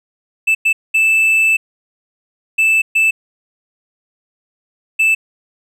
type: tone bursts at uneven times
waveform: triangle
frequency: 2637 Hz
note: E7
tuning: in tune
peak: -8 dBFS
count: 6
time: 0.47-0.55 / 0.65-0.73 / 0.94-1.57 / 2.58-2.82 / 2.95-3.11 / 4.99-5.15 s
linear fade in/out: 10 ms
effects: none